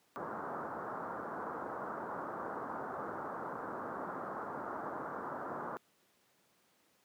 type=low-pass noise; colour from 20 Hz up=white; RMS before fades=-41 dBFS; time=0.16-5.77 s; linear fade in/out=0 ms; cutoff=1400 Hz; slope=48 dB/octave; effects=pink hiss -71 dBFS RMS until 7.04 s + high-pass 200 Hz 12 dB/octave